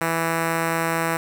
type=tone with notch filter; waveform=5% pulse; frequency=164.81 Hz; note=E3; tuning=in tune; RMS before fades=-23 dBFS; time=0.01-1.17 s; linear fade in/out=2 ms; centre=4700 Hz; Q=1.8; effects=none